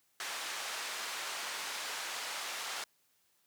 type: band-pass noise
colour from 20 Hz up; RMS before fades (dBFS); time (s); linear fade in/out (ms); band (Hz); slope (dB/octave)
pink; -40; 0.2-2.84; 2; 960 to 8200; 12
effects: white hiss -73 dBFS RMS until 3.46 s + high-pass 60 Hz 12 dB/octave